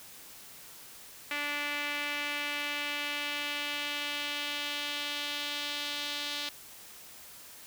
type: tone with band-pass filter sweep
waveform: sawtooth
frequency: 291.3 Hz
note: D4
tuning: 14 cents flat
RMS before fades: -35 dBFS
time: 1.31-6.49 s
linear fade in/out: 2 ms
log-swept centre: 2300 to 3700 Hz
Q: 2.3
effects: white hiss -50 dBFS RMS until 7.66 s